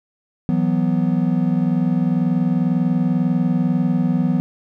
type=chord; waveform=triangle; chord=E suspended second; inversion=none; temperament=equal; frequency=164.81 / 185 / 246.9 Hz; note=E3 / F#3 / B3; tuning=0 / 0 / 0 cents; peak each=-18 dBFS; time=0.49-4.4 s; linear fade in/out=0 ms; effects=none